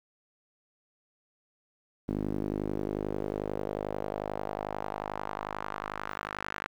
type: tone with band-pass filter sweep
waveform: sawtooth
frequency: 51.2 Hz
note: G#1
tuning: 24 cents flat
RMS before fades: -35 dBFS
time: 2.08-6.67 s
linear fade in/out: 5 ms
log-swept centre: 270 to 1600 Hz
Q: 1.9
effects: 10-bit